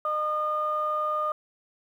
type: tone pair together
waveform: sine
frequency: 609 / 1219 Hz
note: D#5 / D#6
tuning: -37 / -36 cents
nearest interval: octave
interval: 1201 cents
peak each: -30 / -25 dBFS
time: 0.05-1.32 s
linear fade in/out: 2 ms
effects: tanh soft clip ceiling -17 dBFS + 10-bit